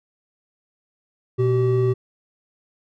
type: tone pair together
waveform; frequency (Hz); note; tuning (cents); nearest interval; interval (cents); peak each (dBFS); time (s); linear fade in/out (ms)
triangle; 120.81 / 382.9; B2 / G4; -38 / -41; octave + minor sixth; 1997; -17; 1.38-1.94; 20
effects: none